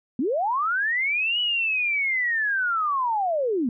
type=linear two-way sweep; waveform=sine; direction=up then down; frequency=220.4 to 2960 to 220.4 Hz; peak=-21 dBFS; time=0.19-3.69 s; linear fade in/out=2 ms; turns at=1.4 s; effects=none